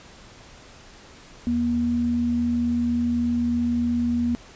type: tone pair together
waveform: sine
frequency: 80.92 / 239.3 Hz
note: E2 / A#3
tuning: -32 / +46 cents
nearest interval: octave + perfect fifth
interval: 1878 cents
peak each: -32 / -20 dBFS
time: 1.47-4.35 s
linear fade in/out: 0 ms
effects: pink hiss -47 dBFS RMS until 4.55 s + resampled to 16000 Hz